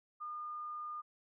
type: tone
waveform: sine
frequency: 1215 Hz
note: D#6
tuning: 42 cents flat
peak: -40 dBFS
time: 0.2-1.02 s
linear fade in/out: 20 ms
effects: none